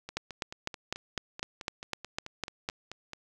two click trains, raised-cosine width 0.2 ms, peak -14 / -23 dBFS, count 11 / 15, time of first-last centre 0.17-2.689 / 0.09-3.133 s, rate 3.97 / 4.6 Hz, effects none

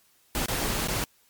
pink noise with dropouts, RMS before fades -28 dBFS, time 0.35-1.04 s, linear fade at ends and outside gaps 0 ms, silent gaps 0.459-0.484 / 0.873-0.884 s, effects white hiss -63 dBFS RMS until 1.29 s + MP3 96 kbps

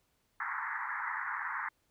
white band-pass noise, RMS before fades -37 dBFS, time 0.4-1.69 s, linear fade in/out 5 ms, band 850 to 2000 Hz, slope 96 dB/octave, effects pink hiss -75 dBFS RMS until 1.9 s

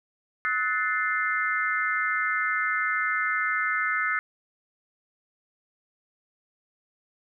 sine chord, F# half-diminished seventh, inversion third, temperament equal with one note detuned, 1284.7 / 1480 / 1760 / 2093 Hz, E6 / F#6 / A6 / C7, -45 / 0 / 0 / 0 cents, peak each -29 dBFS, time 0.45-4.19 s, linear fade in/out 0 ms, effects none

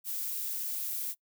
violet noise, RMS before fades -35 dBFS, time 0.04-1.15 s, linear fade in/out 50 ms, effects noise-tail reverb RT60 0.1 s tail -23 dB re dry

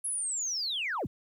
sine linear sweep, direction down, 10830 to 30.78 Hz, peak -29 dBFS, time 0.04-1.07 s, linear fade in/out 10 ms, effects tanh soft clip ceiling -25 dBFS + 11-bit

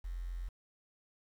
sine tone with quantisation, 43.65 Hz, F1, in tune, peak -37 dBFS, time 0.04-0.49 s, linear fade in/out 10 ms, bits 10, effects none

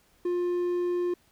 triangle tone, 353.4 Hz, F4, 21 cents sharp, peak -23 dBFS, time 0.25-1.14 s, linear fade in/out 5 ms, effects pink hiss -64 dBFS RMS until 1.31 s

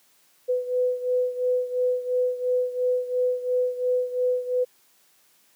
sine beating tone pair, 499.2 / 502.1 Hz, B4 / B4, +19 / +29 cents, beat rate 2.9 Hz, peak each -23 / -27 dBFS, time 0.48-4.65 s, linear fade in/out 20 ms, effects white hiss -61 dBFS RMS until 5.55 s + high-pass 150 Hz 12 dB/octave

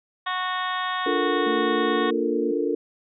harmonic tone, 367.9 Hz, F#4, 10 cents flat, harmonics 2 / 3 / 4 / 5 / 6 / 7 / 8 / 9 / 10, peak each -32 / -27 / -35 / -31 / -43 / -45 / -43 / -37 / -37 dBFS, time 0.26-2.11 s, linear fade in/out 10 ms
sine chord, Bb major seventh, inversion first, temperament just, 291.4 / 349.6 / 437 / 466.2 Hz, D4 / F4 / A4 / Bb4, -13 / +2 / -12 / 0 cents, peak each -27 dBFS, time 1.06-2.75 s, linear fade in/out 5 ms
sine tone with pitch glide, 226.6 to 231.8 Hz, A#3 to A#3, -49 to -10 cents, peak -29 dBFS, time 1.46-2.52 s, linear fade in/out 10 ms, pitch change +39 cents, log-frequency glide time 1.79-2.23 s
effects none

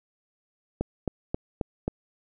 click train, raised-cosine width 2 ms, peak -13 dBFS, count 5, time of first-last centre 0.81-1.88 s, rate 3.74 Hz, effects none

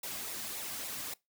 white noise with flanger, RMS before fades -40 dBFS, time 0.03-1.14 s, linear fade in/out 5 ms, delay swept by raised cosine 0.63 to 2.23 ms, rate 3.6 Hz, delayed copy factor -0.5, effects noise-tail reverb RT60 0.2 s tail -22 dB re dry

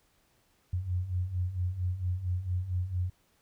sine beating tone pair, 87.5 / 91.9 Hz, F2 / F#2, +4 / -11 cents, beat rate 4.4 Hz, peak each -35 / -30 dBFS, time 0.73-3.1 s, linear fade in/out 5 ms, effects pink hiss -69 dBFS RMS until 3.41 s

